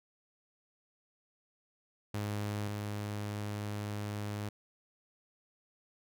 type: tone pair in turn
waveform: sawtooth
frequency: 103.83 / 103.83 Hz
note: G#2 / G#2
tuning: 0 / 0 cents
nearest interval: unison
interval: 0 cents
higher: neither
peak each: -30 / -32 dBFS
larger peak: first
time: 2.14-2.68 / 2.68-4.49 s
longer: second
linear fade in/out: 5 ms
effects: none